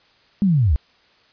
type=linear sweep; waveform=sine; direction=down; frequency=209.6 to 58.27 Hz; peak=-13 dBFS; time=0.42-0.76 s; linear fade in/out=0 ms; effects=white hiss -56 dBFS RMS until 1.32 s + resampled to 11025 Hz